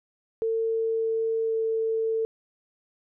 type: tone with pitch glide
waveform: sine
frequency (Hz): 449.8 to 447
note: A4 to A4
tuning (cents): +38 to +27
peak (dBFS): -23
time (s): 0.42-2.25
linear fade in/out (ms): 0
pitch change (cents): -11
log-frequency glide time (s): 1.45-1.54
effects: none